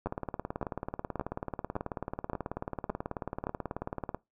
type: two click trains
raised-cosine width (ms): 1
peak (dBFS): -20 / -18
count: 76 / 7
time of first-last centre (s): 0.07-4.146 / 0.06-3.469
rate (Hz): 18.4 / 1.76
effects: noise-tail reverb RT60 0.2 s tail -21 dB re dry